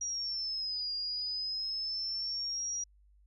sine exponential two-way sweep, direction down then up, 5750 to 4812 to 5750 Hz, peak -33 dBFS, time 0.01-2.84 s, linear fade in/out 5 ms, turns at 0.94 s, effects added 50 Hz sine -60 dBFS peak until 3.26 s

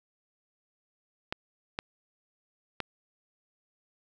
clicks, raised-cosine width 0.3 ms, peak -15 dBFS, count 3, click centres 1.325 / 1.789 / 2.803 s, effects 9-bit

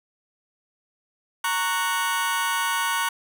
sawtooth chord, F# major, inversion first, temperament just, 925 / 1110 / 1480 Hz, A#5 / C#6 / F#6, -14 / +2 / 0 cents, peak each -23 dBFS, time 1.44-3.09 s, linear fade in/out 5 ms, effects 9-bit

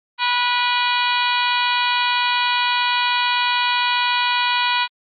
harmonic tone with a mistuned harmonic, 488.7 Hz, B4, 18 cents flat, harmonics 2 / 3 / 4 / 5 / 6 / 7 / 8 / 9, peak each -20 / -25 / -28 / -24 / -27 / -27 / -26 / -31 dBFS, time 0.18-4.88 s, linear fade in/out 50 ms, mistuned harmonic 7, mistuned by -48 cents, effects Opus 24 kbps

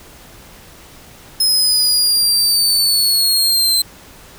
sawtooth exponential sweep, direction down, 5150 to 4088 Hz, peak -9 dBFS, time 1.4-3.82 s, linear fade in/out 5 ms, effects pink hiss -41 dBFS RMS until 4.38 s

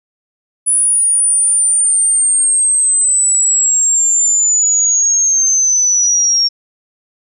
sine linear sweep, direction down, 9870 to 5520 Hz, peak -9 dBFS, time 0.66-6.49 s, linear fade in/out 20 ms, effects none

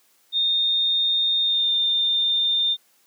sine tone with pitch glide, 3661 to 3613 Hz, A#7 to A7, -32 to +45 cents, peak -18 dBFS, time 0.32-2.77 s, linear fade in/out 50 ms, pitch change -23 cents, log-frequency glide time 1.42-1.72 s, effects white hiss -61 dBFS RMS until 3.06 s + high-pass 200 Hz 12 dB/octave

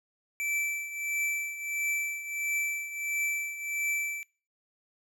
square tone with tremolo, 2325 Hz, D7, 18 cents flat, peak -27 dBFS, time 0.4-4.23 s, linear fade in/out 0 ms, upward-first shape triangle, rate 1.5 Hz, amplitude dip 75%, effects noise-tail reverb RT60 0.4 s tail -25 dB re dry

